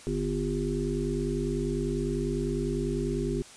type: harmonic tone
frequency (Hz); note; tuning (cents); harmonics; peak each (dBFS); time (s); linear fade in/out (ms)
50; G1; +35; 1 / 3 / 5 / 7 / 8; -33 / -33 / -33 / -33 / -33; 0.07-3.42; 0
effects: white hiss -49 dBFS RMS until 3.56 s + resampled to 22050 Hz